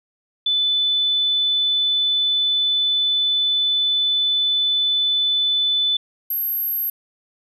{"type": "tone pair in turn", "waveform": "sine", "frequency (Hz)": [3500, 12563], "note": ["A7", "G9"], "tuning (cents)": [-10, 3], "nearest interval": "octave + minor seventh", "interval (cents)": 2213, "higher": "second", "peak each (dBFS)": [-16, -20], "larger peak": "first", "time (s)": [[0.46, 5.97], [6.3, 6.9]], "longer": "first", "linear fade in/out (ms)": 5, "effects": []}